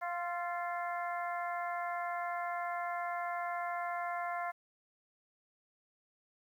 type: harmonic tone with a mistuned harmonic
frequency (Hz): 349.2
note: F4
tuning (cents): 0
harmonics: 2 / 3 / 4 / 5 / 6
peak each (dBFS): -37 / -41 / -43 / -45 / -47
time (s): 0.01-4.52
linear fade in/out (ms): 20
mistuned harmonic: 4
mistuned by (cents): -27
effects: 11-bit